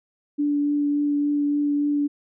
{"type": "tone with vibrato", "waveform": "sine", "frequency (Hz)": 290.5, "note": "D4", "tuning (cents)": -19, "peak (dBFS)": -19, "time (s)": [0.38, 2.08], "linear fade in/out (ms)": 20, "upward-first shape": "triangle", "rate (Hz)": 3.5, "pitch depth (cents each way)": 11, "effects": []}